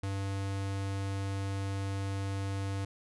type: tone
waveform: square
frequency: 98 Hz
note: G2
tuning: in tune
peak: -33 dBFS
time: 0.03-2.85 s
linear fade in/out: 5 ms
effects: resampled to 24000 Hz